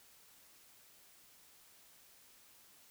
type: silence
effects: white hiss -63 dBFS RMS until 2.9 s